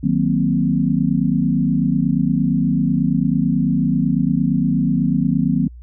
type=chord; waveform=sine; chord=C half-diminished seventh; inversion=first; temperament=equal; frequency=155.56 / 185 / 233.1 / 261.6 Hz; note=Eb3 / Gb3 / Bb3 / C4; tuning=0 / 0 / 0 / 0 cents; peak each=-20 dBFS; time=0.03-5.68 s; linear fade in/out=10 ms; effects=added 60 Hz sine -35 dBFS peak until 5.82 s